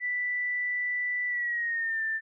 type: tone with pitch glide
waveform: sine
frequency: 1975.5 to 1780.4 Hz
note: B6 to A6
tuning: 0 to +20 cents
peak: -27 dBFS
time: 0-2.21 s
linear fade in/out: 50 ms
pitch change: -180 cents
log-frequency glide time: 1.27-2.03 s
effects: none